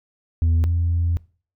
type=tone pair in turn; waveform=sine; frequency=82.41 / 85.02 Hz; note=E2 / F2; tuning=0 / -46 cents; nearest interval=minor second; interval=54 cents; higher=second; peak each=-12 / -16 dBFS; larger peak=first; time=0.42-0.64 / 0.64-1.17 s; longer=second; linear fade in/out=0 ms; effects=noise-tail reverb RT60 0.4 s tail -22 dB re dry + tanh soft clip ceiling -14 dBFS